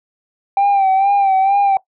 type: tone with vibrato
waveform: sine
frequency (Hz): 784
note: G5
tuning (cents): 0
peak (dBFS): -8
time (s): 0.57-1.77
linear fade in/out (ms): 2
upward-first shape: sine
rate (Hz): 2.2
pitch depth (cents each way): 52
effects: noise-tail reverb RT60 0.1 s tail -19 dB re dry + tanh soft clip ceiling -9 dBFS